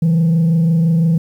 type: tone with frequency modulation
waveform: sine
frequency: 164.81 Hz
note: E3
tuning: in tune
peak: -8 dBFS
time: 0.02-1.18 s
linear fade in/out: 5 ms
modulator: 25.9 Hz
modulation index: 0.32
effects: tanh soft clip ceiling -9 dBFS + 8-bit